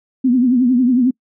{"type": "tone with vibrato", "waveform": "sine", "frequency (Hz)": 249.8, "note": "B3", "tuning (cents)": 20, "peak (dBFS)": -10, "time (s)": [0.24, 1.11], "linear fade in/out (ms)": 10, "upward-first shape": "triangle", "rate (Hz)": 11, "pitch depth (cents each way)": 120, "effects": ["noise-tail reverb RT60 0.1 s tail -26 dB re dry"]}